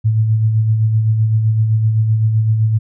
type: tone with tremolo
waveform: sine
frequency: 110 Hz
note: A2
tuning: in tune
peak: -9 dBFS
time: 0.04-2.79 s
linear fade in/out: 20 ms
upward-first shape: sine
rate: 7.8 Hz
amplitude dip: 40%
effects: none